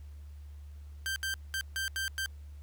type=tone bursts at uneven times; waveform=sawtooth; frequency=1568 Hz; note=G6; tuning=in tune; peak=-28 dBFS; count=6; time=1.06-1.16 / 1.23-1.34 / 1.54-1.61 / 1.76-1.88 / 1.96-2.08 / 2.18-2.26 s; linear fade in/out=0 ms; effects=added 73 Hz sine -44 dBFS peak until 2.62 s + pink hiss -67 dBFS RMS until 2.62 s